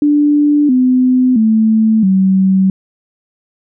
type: tone with pitch steps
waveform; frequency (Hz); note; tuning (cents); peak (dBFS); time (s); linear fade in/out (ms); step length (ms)
sine; 293.7 / 254.2 / 220 / 190.44; D4 / C4 / A3 / G3; 0 / -50 / 0 / -50; -7; 0.02-2.7; 2; 670
effects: none